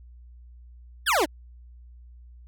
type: exponential sweep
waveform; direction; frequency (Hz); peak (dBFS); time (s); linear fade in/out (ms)
25% pulse; down; 1864.7 to 268; -16; 1.06-1.26; 20
effects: added 60 Hz sine -45 dBFS peak until 2.47 s